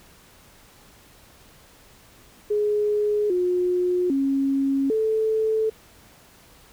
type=tone with pitch steps; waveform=sine; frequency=418.2 / 359.4 / 273.3 / 438.7 Hz; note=G#4 / F4 / C#4 / A4; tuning=+12 / +50 / -24 / -5 cents; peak=-19 dBFS; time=2.5-5.7 s; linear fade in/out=10 ms; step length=800 ms; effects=pink hiss -52 dBFS RMS until 6.72 s